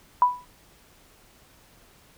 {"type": "tone with exponential decay", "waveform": "sine", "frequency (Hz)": 987.8, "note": "B5", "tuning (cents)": 0, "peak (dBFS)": -11, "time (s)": [0.22, 0.45], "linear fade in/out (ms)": 1, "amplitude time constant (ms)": 48, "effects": ["pink hiss -56 dBFS RMS until 2.17 s"]}